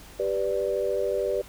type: chord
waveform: sine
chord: G major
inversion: none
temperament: equal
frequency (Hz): 392 / 493.9 / 587.3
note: G4 / B4 / D5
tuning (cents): 0 / 0 / 0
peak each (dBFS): -28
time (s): 0.19-1.42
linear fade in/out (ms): 10
effects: added 50 Hz sine -50 dBFS peak until 1.48 s + pink hiss -48 dBFS RMS until 1.48 s